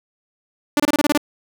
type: tone bursts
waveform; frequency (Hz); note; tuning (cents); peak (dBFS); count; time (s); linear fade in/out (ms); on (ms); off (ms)
sawtooth; 293.7; D4; 0; -10; 8; 0.77-1.176; 2; 28; 26
effects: none